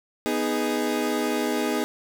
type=chord; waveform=30% pulse; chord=G# minor; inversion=first; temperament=equal; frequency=246.9 / 311.1 / 415.3 Hz; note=B3 / D#4 / G#4; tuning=0 / 0 / 0 cents; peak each=-25 dBFS; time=0.26-1.84 s; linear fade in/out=0 ms; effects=none